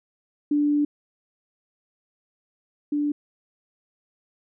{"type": "tone pair in turn", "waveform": "sine", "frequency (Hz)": [293.1, 293.1], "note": ["D4", "D4"], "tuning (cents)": [-3, -3], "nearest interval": "unison", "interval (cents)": 0, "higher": "neither", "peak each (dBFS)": [-18, -21], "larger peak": "first", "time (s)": [[0.51, 0.85], [2.92, 3.12]], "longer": "first", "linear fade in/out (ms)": 5, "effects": []}